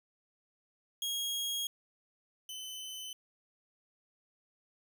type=tone pair in turn; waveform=sawtooth; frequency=3280 / 3038 Hz; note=G#7 / F#7; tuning=-22 / +45 cents; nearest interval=minor second; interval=133 cents; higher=first; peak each=-30 / -38 dBFS; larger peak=first; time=1.02-1.67 / 2.49-3.13 s; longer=first; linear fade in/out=2 ms; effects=none